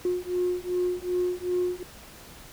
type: beating tone pair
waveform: sine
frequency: 358 / 360.6 Hz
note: F4 / F#4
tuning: +43 / -45 cents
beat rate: 2.6 Hz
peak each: -27 / -27 dBFS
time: 0.05-1.83 s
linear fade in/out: 2 ms
effects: tanh soft clip ceiling -18 dBFS + pink hiss -47 dBFS RMS until 2.52 s